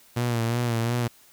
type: tone with vibrato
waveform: sawtooth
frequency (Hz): 117.9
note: A#2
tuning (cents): +20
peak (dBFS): -19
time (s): 0.16-1.08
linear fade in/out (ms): 10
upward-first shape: sine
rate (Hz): 2.8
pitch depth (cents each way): 53
effects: white hiss -55 dBFS RMS until 1.32 s